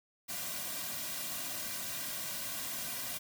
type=noise with comb filter; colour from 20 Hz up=white; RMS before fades=-39 dBFS; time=0.28-3.19 s; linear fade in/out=20 ms; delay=2.3 ms; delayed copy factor=-0.75; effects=none